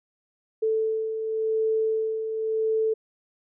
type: beating tone pair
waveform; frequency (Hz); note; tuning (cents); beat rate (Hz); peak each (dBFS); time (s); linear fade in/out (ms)
sine; 440 / 440.91; A4 / A4; 0 / +4; 0.91; -32 / -23; 0.62-2.94; 10
effects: none